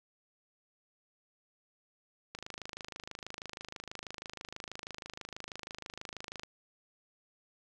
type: click train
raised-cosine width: 0.2 ms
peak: -24 dBFS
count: 108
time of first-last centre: 2.35-6.434 s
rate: 26.2 Hz
effects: none